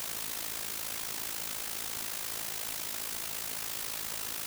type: noise with amplitude modulation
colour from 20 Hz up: white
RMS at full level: -34 dBFS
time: 0-4.46 s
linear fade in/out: 0 ms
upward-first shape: sine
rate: 54.4 Hz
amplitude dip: 70%
effects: none